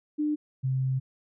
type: tone pair in turn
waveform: sine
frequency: 300 / 131.41 Hz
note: D4 / C3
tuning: +37 / +8 cents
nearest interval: octave + major second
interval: 1429 cents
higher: first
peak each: -24 dBFS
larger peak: neither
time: 0.18-0.36 / 0.63-1 s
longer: second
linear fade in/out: 20 ms
effects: none